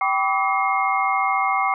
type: tone cluster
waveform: sine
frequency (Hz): 777 / 994 / 1152 / 1266 / 2141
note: G5 / B5 / D6 / D#6 / C7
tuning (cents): -16 / +11 / -34 / +30 / +39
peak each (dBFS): -22 / -27 / -22 / -30 / -25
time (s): 0.01-1.74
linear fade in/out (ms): 2
effects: none